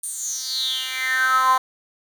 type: tone with high-pass filter sweep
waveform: 10% pulse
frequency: 259.6 Hz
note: C4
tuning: 13 cents flat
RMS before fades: -22 dBFS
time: 0.03-1.58 s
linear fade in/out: 5 ms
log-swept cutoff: 9400 to 920 Hz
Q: 8.1
effects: none